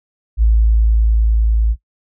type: tone with level ramp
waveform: sine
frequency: 55 Hz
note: A1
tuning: in tune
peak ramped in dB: -8 to -11 dBFS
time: 0.37-1.76 s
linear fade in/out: 50 ms
effects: noise-tail reverb RT60 0.1 s tail -18 dB re dry